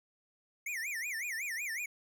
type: tone with vibrato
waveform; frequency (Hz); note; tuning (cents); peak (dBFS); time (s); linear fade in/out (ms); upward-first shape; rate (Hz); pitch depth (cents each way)
square; 2093; C7; 0; -36; 0.66-1.86; 5; sine; 5.4; 290
effects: none